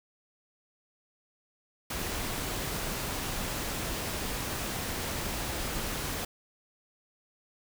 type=noise; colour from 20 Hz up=pink; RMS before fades=-34 dBFS; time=1.9-6.25 s; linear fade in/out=5 ms; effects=none